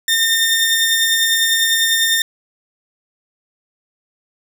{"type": "tone pair together", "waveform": "sawtooth", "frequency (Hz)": [1819, 3628], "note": ["A#6", "A#7"], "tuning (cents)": [-43, -48], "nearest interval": "octave", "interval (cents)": 1195, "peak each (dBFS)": -13, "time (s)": [0.08, 2.22], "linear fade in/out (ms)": 2, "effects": []}